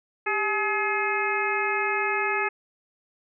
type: harmonic tone with a mistuned harmonic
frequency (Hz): 424.5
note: G#4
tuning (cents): +38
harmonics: 1 / 2 / 3 / 4 / 5 / 6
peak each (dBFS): -30 / -30 / -30 / -30 / -30 / -30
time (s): 0.26-2.49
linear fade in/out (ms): 10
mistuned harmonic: 1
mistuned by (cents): -110
effects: none